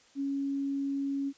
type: tone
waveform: sine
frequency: 277.2 Hz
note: C#4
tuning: in tune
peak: -29 dBFS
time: 0.15-1.33 s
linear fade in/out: 50 ms
effects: white hiss -61 dBFS RMS until 1.37 s + resampled to 16000 Hz